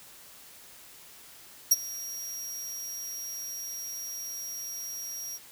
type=tone with ADSR envelope; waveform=sawtooth; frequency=5660 Hz; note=F8; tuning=22 cents sharp; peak=-12 dBFS; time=1.71-5.39 s; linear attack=8 ms; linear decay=30 ms; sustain=-21 dB; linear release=39 ms; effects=white hiss -51 dBFS RMS until 5.51 s